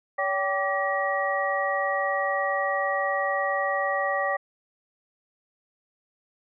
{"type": "tone cluster", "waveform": "sine", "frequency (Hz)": [568, 777, 1164, 1907], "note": ["C#5", "G5", "D6", "A#6"], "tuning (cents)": [42, -16, -16, 39], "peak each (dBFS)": [-28, -29, -30, -28], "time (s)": [0.18, 4.37], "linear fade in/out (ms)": 10, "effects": []}